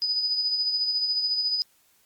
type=tone with tremolo; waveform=sine; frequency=4978 Hz; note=D#8; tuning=in tune; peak=-21 dBFS; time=0.02-1.62 s; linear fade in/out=0 ms; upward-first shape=sine; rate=14 Hz; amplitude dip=45%; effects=white hiss -63 dBFS RMS until 2.05 s + Opus 32 kbps